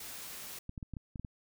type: noise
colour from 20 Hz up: white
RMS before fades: -45 dBFS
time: 0-0.59 s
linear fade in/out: 5 ms
type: clicks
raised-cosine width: 5 ms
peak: -29 dBFS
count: 8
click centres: 0.694 / 0.778 / 0.828 / 0.937 / 0.968 / 1.158 / 1.196 / 1.248 s
effects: none